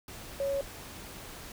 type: tone in noise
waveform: sine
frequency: 554.4 Hz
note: C#5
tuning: in tune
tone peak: -28 dBFS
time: 0.4-0.61 s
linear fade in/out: 2 ms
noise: pink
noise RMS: -45 dBFS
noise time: 0.08-1.52 s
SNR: +14 dB
effects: none